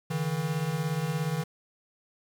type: beating tone pair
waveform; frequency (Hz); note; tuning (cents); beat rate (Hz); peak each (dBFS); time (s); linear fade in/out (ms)
square; 143.5 / 160.5; D3 / E3; -40 / -46; 17; -33 / -30; 0.1-1.44; 10
effects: 9-bit